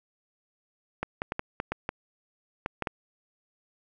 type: clicks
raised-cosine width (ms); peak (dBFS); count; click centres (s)
0.5; -14; 10; 1.03 / 1.219 / 1.321 / 1.394 / 1.601 / 1.72 / 1.891 / 2.661 / 2.823 / 2.872
effects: none